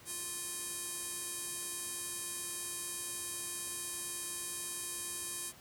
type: tone with band-pass filter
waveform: square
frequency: 350.5 Hz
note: F4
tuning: 6 cents sharp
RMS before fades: -41 dBFS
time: 0.05-5.53 s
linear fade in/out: 50 ms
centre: 9400 Hz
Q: 2.3
effects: pink hiss -56 dBFS RMS until 5.6 s + high-pass 80 Hz 12 dB/octave